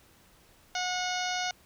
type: harmonic tone with a mistuned harmonic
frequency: 728 Hz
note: F#5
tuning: 28 cents flat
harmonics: 1 / 2 / 3 / 4 / 5 / 6 / 7 / 8 / 9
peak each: -33 / -36 / -38 / -39 / -40 / -41 / -41 / -42 / -43 dBFS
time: 0.75-1.51 s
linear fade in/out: 2 ms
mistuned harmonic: 9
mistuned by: -42 cents
effects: pink hiss -60 dBFS RMS until 1.65 s